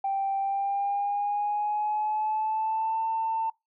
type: tone with pitch glide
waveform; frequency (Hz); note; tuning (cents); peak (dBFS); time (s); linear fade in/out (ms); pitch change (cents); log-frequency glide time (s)
sine; 784 to 895.4; G5 to A5; 0 to +30; -24; 0.04-3.5; 5; +230; 0.39-3.04
effects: noise-tail reverb RT60 0.2 s tail -24 dB re dry + tanh soft clip ceiling -20 dBFS